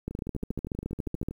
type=two click trains; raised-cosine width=3 ms; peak=-18 / -24 dBFS; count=18 / 16; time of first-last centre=0.08-1.286 / 0.11-1.31 s; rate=14.1 / 12.5 Hz; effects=9-bit